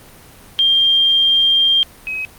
sine tone pair in turn, 3192 / 2540 Hz, G7 / D#7, +31 / +35 cents, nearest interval major third, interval 396 cents, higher first, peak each -10 / -20 dBFS, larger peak first, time 0.59-1.83 / 2.07-2.25 s, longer first, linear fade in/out 0 ms, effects pink hiss -42 dBFS RMS until 2.38 s + Opus 32 kbps

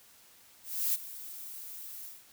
violet noise with ADSR envelope, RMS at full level -28 dBFS, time 0.63-2.24 s, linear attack 310 ms, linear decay 25 ms, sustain -16 dB, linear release 190 ms, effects white hiss -59 dBFS RMS until 2.32 s

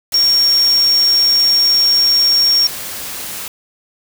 sine tone in noise, 5540 Hz, F8, 15 cents flat, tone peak -9 dBFS, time 0.14-2.67 s, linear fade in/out 2 ms, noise white, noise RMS -26 dBFS, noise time 0.12-3.48 s, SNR +14 dB, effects none

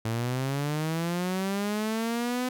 sawtooth linear sweep, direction up, 110 to 254.3 Hz, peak -23 dBFS, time 0.05-2.49 s, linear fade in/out 5 ms, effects none

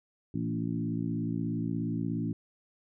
harmonic tone with a mistuned harmonic, 56.8 Hz, A#1, 44 cents flat, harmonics 2 / 3 / 4 / 5 / 6, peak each -36 / -34 / -35 / -35 / -42 dBFS, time 0.34-2.33 s, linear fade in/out 5 ms, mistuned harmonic 3, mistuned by -30 cents, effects none

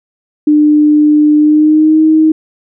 sine tone with pitch glide, 299.9 to 314.3 Hz, D4 to D#4, +36 to +18 cents, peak -4 dBFS, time 0.47-2.32 s, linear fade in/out 5 ms, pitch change +82 cents, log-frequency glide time 1.37-2.01 s, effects none

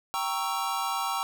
square chord, G diminished seventh, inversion none, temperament equal with one note detuned, 784 / 932.3 / 1108.7 / 1325.4 Hz, G5 / Bb5 / Db6 / Fb6, 0 / 0 / 0 / +9 cents, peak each -34 dBFS, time 0.14-1.23 s, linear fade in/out 0 ms, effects none

